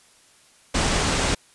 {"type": "low-pass noise", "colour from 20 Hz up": "pink", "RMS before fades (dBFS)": -22, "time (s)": [0.74, 1.35], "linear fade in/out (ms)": 10, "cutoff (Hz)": 9100, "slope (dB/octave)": 48, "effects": ["white hiss -55 dBFS RMS until 1.54 s", "resampled to 24000 Hz"]}